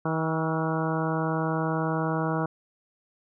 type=harmonic tone with a mistuned harmonic; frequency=160 Hz; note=D#3; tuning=49 cents sharp; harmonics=1 / 2 / 3 / 4 / 5 / 6 / 7 / 8 / 9; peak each=-28 / -31 / -33 / -34 / -35 / -36 / -36 / -37 / -38 dBFS; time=0.05-2.46 s; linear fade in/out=5 ms; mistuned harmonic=8; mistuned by=+55 cents; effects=none